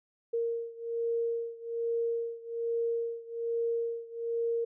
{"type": "beating tone pair", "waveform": "sine", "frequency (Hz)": [463.8, 465], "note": ["A#4", "A#4"], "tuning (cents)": [-9, -4], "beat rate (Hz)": 1.2, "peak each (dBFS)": [-32, -34], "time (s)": [0.33, 4.65], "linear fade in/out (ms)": 10, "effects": []}